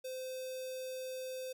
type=tone with notch filter; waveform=square; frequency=516 Hz; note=C5; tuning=24 cents flat; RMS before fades=-42 dBFS; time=0.04-1.53 s; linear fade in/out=10 ms; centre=1300 Hz; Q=0.54; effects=none